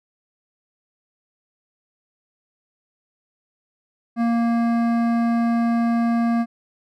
sine tone with hard clipping, 233.1 Hz, A#3, in tune, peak -19 dBFS, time 4.16-6.46 s, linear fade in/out 50 ms, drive 13 dB, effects none

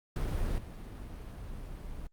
brown noise with level steps, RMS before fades -32 / -42 dBFS, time 0.16-2.07 s, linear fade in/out 2 ms, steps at 0.58 s, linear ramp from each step 2 ms, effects Opus 48 kbps

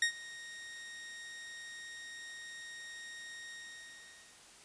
sawtooth tone with ADSR envelope, 1864.7 Hz, A#6, in tune, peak -22 dBFS, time 0.02-4.41 s, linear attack 3 ms, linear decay 92 ms, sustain -20 dB, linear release 910 ms, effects white hiss -57 dBFS RMS until 4.64 s + resampled to 22050 Hz

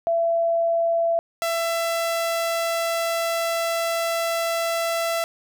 sine / sawtooth tone pair in turn, 671 / 668.6 Hz, E5 / E5, +31 / +24 cents, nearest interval unison, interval 7 cents, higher first, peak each -18 dBFS, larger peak neither, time 0.07-1.19 / 1.42-5.24 s, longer second, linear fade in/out 0 ms, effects none

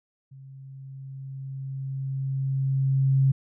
sine tone with level ramp, 134.8 Hz, C#3, 48 cents flat, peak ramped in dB -43 to -16 dBFS, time 0.31-3.32 s, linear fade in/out 10 ms, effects none

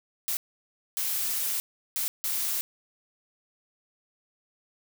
blue noise bursts at uneven times, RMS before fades -29 dBFS, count 4, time 0.28-0.37 / 0.97-1.6 / 1.96-2.08 / 2.24-2.61 s, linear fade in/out 0 ms, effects none

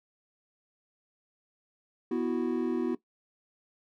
triangle chord, B suspended fourth, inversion none, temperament equal, 246.9 / 329.6 / 370 Hz, B3 / E4 / F#4, 0 / 0 / 0 cents, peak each -29 dBFS, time 2.11-2.95 s, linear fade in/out 5 ms, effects noise-tail reverb RT60 0.1 s tail -17 dB re dry + tanh soft clip ceiling -16 dBFS

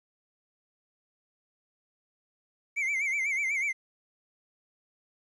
triangle tone with vibrato, 2198 Hz, C#7, 15 cents flat, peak -25 dBFS, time 2.76-3.73 s, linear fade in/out 20 ms, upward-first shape sine, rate 8.1 Hz, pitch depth 110 cents each way, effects resampled to 24000 Hz + 11-bit

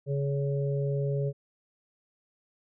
harmonic tone, 139.9 Hz, C#3, 16 cents sharp, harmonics 1 / 3 / 4, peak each -27 / -33 / -36 dBFS, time 0.06-1.33 s, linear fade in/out 50 ms, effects none

